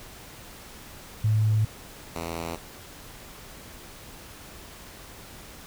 sine / 5% pulse tone pair in turn, 108.1 / 83.37 Hz, A2 / E2, -30 / +20 cents, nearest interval major third, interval 450 cents, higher first, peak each -19 / -20 dBFS, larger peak first, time 1.24-1.65 / 2.15-2.56 s, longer neither, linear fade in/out 5 ms, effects pink hiss -45 dBFS RMS until 5.66 s

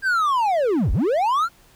triangle linear two-way sweep, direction down then up, 1618 to 30.08 to 1435 Hz, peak -15 dBFS, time 0.02-1.49 s, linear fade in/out 50 ms, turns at 0.92 s, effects pink hiss -54 dBFS RMS until 1.75 s

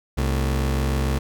30% pulse tone pair together, 66.85 / 222.6 Hz, C2 / A3, +38 / +20 cents, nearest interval octave + major sixth, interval 2082 cents, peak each -18 / -26 dBFS, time 0.17-1.19 s, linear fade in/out 10 ms, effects none

